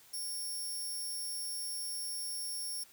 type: tone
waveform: 10% pulse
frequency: 5490 Hz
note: F8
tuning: 31 cents flat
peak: -31 dBFS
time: 0.13-2.84 s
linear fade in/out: 10 ms
effects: white hiss -60 dBFS RMS until 2.92 s + high-pass 60 Hz 12 dB/octave